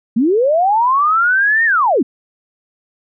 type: linear two-way sweep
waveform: sine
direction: up then down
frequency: 207.7 to 1864.7 to 207.7 Hz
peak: -10 dBFS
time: 0.16-2.03 s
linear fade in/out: 10 ms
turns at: 1.65 s
effects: none